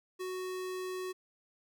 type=tone; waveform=square; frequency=370 Hz; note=F#4; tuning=in tune; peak=-37 dBFS; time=0.19-1.13 s; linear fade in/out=20 ms; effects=none